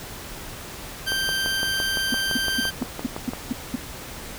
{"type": "tone", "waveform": "20% pulse", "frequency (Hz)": 1568, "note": "G6", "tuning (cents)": 0, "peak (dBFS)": -18, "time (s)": [1.06, 2.71], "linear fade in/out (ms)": 20}
{"type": "click train", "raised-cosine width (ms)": 1, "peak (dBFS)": -15, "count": 14, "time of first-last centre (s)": [1.12, 3.335], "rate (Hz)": 5.87}
{"type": "tone bursts", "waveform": "sine", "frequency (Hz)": 246.9, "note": "B3", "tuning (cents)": 0, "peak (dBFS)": -20, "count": 8, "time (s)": [2.12, 3.758], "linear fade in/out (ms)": 5, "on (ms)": 21, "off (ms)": 210}
{"effects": ["pink hiss -37 dBFS RMS until 4.38 s"]}